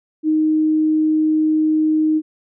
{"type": "tone", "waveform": "sine", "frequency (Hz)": 311.1, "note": "D#4", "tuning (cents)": 0, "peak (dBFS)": -13, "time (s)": [0.23, 2.22], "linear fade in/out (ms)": 50, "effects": []}